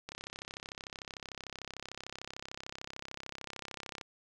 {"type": "click train", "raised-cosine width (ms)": 0.2, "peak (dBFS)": -24, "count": 132, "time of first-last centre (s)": [0.09, 4.012], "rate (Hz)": 33.4, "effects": []}